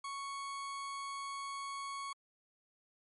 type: tone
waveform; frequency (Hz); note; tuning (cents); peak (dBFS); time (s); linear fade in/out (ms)
40% pulse; 1108.7; C#6; 0; -39; 0.04-2.13; 5
effects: MP3 48 kbps